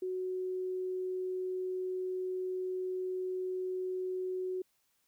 sine tone, 370 Hz, F#4, in tune, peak -33 dBFS, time 0.02-4.62 s, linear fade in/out 5 ms, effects white hiss -75 dBFS RMS until 5.07 s

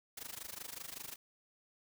white noise with amplitude modulation, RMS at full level -43 dBFS, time 0.17-1.16 s, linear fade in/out 5 ms, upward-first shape sine, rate 25.3 Hz, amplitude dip 90%, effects none

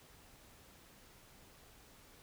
silence, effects pink hiss -61 dBFS RMS until 2.22 s

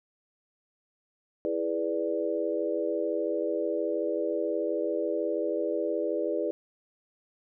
sine chord, E dominant seventh, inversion none, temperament equal, 329.6 / 415.3 / 493.9 / 587.3 Hz, E4 / G#4 / B4 / D5, 0 / 0 / 0 / 0 cents, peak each -32 dBFS, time 1.45-6.51 s, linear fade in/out 0 ms, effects none

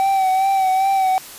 triangle tone with vibrato, 767 Hz, G5, 38 cents flat, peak -12 dBFS, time 0-1.18 s, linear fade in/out 0 ms, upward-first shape sine, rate 2.5 Hz, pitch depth 36 cents each way, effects white hiss -37 dBFS RMS until 1.38 s + resampled to 32000 Hz

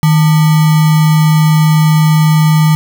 sine tone with sample-and-hold, 155.9 Hz, D#3, 4 cents sharp, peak -5 dBFS, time 0.03-2.75 s, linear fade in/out 0 ms, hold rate 1050 Hz, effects none

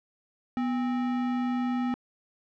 sine tone with sample-and-hold, 246.9 Hz, B3, in tune, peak -25 dBFS, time 0.57-1.94 s, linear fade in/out 0 ms, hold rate 1050 Hz, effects low-pass 2000 Hz 12 dB/octave

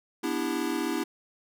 square chord, E minor seventh, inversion second, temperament equal with one note detuned, 246.9 / 293.7 / 329.6 / 397.2 Hz, B3 / D4 / E4 / G4, 0 / 0 / 0 / +23 cents, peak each -35 / -33 / -32 / -36 dBFS, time 0.23-1.04 s, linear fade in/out 10 ms, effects none

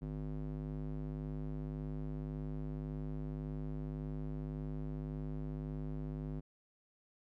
square tone with band-pass filter, 50.9 Hz, G#1, 34 cents flat, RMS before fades -41 dBFS, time 0.01-6.41 s, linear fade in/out 20 ms, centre 200 Hz, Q 1.3, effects none

